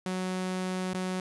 sawtooth tone with dropouts, 185 Hz, F#3, in tune, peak -26 dBFS, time 0.06-1.2 s, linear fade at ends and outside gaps 2 ms, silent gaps 0.934-0.944 s, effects resampled to 24000 Hz + 10-bit

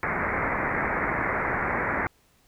white low-pass noise, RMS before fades -27 dBFS, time 0.03-2.07 s, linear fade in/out 0 ms, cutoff 2200 Hz, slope 96 dB/octave, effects pink hiss -63 dBFS RMS until 2.47 s

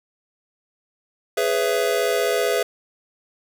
square chord, C# minor seventh, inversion second, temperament just, 415.8 / 498.9 / 554.4 / 665.2 Hz, G#4 / B4 / C#5 / E5, +2 / +17 / 0 / +16 cents, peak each -24 / -24 / -30 / -25 dBFS, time 1.37-2.63 s, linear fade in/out 5 ms, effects none

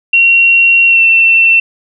sine tone with pitch glide, 2740 to 2694 Hz, F7 to E7, -34 to +37 cents, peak -4 dBFS, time 0.13-1.6 s, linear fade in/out 5 ms, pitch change -29 cents, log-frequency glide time 0.87-1.02 s, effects none

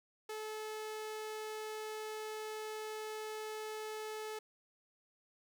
sawtooth tone, 432.2 Hz, A4, 31 cents flat, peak -37 dBFS, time 0.29-4.39 s, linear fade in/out 5 ms, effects none

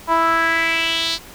sawtooth tone with band-pass filter sweep, 329.6 Hz, E4, in tune, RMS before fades -18 dBFS, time 0.07-1.19 s, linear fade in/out 50 ms, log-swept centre 990 to 4400 Hz, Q 3.7, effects pink hiss -40 dBFS RMS until 1.34 s

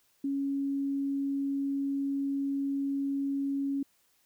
sine tone, 277.2 Hz, C#4, in tune, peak -28 dBFS, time 0.24-3.83 s, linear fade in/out 5 ms, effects white hiss -69 dBFS RMS until 4.25 s

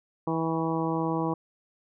harmonic tone with a mistuned harmonic, 162.9 Hz, E3, 20 cents flat, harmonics 1 / 2 / 3 / 4 / 5 / 6 / 7, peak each -31 / -29 / -33 / -38 / -35 / -34 / -38 dBFS, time 0.27-1.34 s, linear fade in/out 5 ms, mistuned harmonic 7, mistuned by -25 cents, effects none

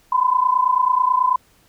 sine tone pair together, 996 / 1025.2 Hz, B5 / C6, +14 / -36 cents, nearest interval minor second, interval 50 cents, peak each -17 dBFS, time 0.12-1.36 s, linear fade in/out 5 ms, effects pink hiss -56 dBFS RMS until 1.68 s

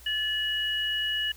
sine tone pair together, 1731.5 / 2912 Hz, A6 / F#7, -28 / -28 cents, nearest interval major sixth, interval 900 cents, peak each -31 / -27 dBFS, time 0.06-1.32 s, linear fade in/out 5 ms, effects added 60 Hz sine -50 dBFS peak until 1.36 s + white hiss -53 dBFS RMS until 1.36 s

